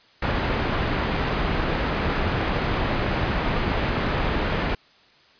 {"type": "low-pass noise", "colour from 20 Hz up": "pink", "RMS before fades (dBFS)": -24, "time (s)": [0.22, 4.75], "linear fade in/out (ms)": 5, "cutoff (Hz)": 2500, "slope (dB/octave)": 12, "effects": ["white hiss -55 dBFS RMS until 5.39 s", "resampled to 11025 Hz"]}